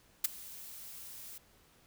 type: noise with ADSR envelope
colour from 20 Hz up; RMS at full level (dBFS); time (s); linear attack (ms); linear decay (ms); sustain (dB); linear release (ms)
blue; -26; 0.24-1.38; 7; 16; -22; 4
effects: pink hiss -65 dBFS RMS until 1.86 s